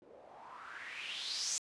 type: noise with low-pass filter sweep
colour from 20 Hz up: blue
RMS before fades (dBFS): -43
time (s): 0.02-1.58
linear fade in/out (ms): 0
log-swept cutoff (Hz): 420 to 6900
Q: 4.5
effects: resampled to 24000 Hz